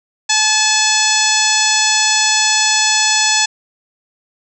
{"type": "harmonic tone", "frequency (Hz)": 862, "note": "A5", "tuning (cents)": -36, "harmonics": [1, 2, 3, 4, 5, 6, 7, 8, 9], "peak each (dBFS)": [-20, -20, -20, -20, -20, -20, -20, -20, -20], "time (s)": [0.29, 3.46], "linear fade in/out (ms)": 10, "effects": []}